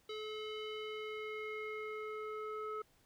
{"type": "tone with low-pass filter sweep", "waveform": "square", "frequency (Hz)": 430, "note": "A4", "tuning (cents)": -40, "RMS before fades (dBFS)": -43, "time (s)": [0.09, 2.82], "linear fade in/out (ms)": 5, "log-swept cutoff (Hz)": [3700, 1400], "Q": 3.8, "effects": ["pink hiss -71 dBFS RMS until 3.05 s"]}